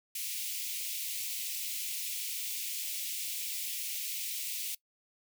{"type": "high-pass noise", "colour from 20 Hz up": "white", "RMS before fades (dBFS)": -37, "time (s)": [0.15, 4.75], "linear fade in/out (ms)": 5, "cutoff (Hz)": 2200, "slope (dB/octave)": 48, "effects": ["noise-tail reverb RT60 0.1 s tail -21 dB re dry"]}